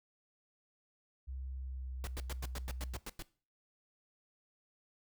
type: tone with pitch glide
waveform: sine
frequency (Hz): 65.41 to 63.11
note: C2 to B1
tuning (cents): 0 to +38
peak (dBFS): -40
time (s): 1.27-2.99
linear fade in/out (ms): 20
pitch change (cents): -62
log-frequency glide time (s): 1.53-2.33
type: noise bursts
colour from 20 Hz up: pink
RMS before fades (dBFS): -43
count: 10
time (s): 2.04-3.223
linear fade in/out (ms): 0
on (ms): 31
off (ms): 97
effects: noise-tail reverb RT60 0.4 s tail -20 dB re dry